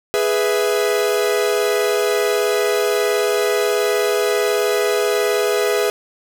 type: chord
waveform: 45% pulse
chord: E major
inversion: first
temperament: equal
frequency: 415.3 / 493.9 / 659.3 Hz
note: G#4 / B4 / E5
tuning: 0 / 0 / 0 cents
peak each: -18 / -21 / -23 dBFS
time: 0.14-5.9 s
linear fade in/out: 0 ms
effects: none